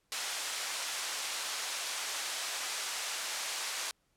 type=band-pass noise; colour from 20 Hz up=white; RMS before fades=-37 dBFS; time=0.12-3.91 s; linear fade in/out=0 ms; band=670 to 7600 Hz; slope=12 dB/octave; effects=pink hiss -75 dBFS RMS until 4.16 s + low-pass 12000 Hz 12 dB/octave